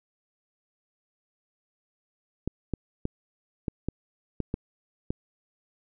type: clicks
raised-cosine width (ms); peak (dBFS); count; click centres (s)
3; -15; 8; 2.476 / 2.737 / 3.054 / 3.682 / 3.886 / 4.403 / 4.541 / 5.105
effects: none